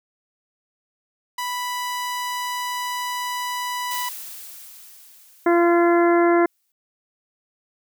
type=tone; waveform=sawtooth; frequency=987.8 Hz; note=B5; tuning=in tune; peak=-21 dBFS; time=1.38-4.09 s; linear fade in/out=5 ms
type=noise with exponential decay; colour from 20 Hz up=blue; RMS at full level=-31 dBFS; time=3.91-6.72 s; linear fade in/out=1 ms; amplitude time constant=610 ms
type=harmonic tone; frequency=343.5 Hz; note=F4; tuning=29 cents flat; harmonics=1 / 2 / 3 / 4 / 5 / 6; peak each=-15 / -21 / -25 / -27 / -29 / -31 dBFS; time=5.46-6.46 s; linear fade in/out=5 ms
effects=none